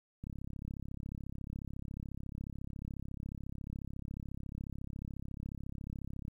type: click train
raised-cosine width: 5 ms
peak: -30 dBFS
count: 207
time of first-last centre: 0.24-6.281 s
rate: 34.1 Hz
effects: 11-bit